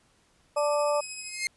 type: tone with tremolo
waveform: 5% pulse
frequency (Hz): 2536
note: D#7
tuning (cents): +32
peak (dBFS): -24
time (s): 0.56-1.47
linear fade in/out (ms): 20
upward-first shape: triangle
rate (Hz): 13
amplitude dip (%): 40
type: harmonic tone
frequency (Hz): 293.7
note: D4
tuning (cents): 0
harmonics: 2 / 3 / 4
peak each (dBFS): -24 / -31 / -31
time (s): 0.56-1.01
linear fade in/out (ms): 10
type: tone with exponential growth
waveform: sawtooth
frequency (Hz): 2120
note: C7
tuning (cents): +22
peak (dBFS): -20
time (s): 1.21-1.47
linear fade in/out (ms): 1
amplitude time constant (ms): 55
effects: pink hiss -65 dBFS RMS until 1.56 s + resampled to 24000 Hz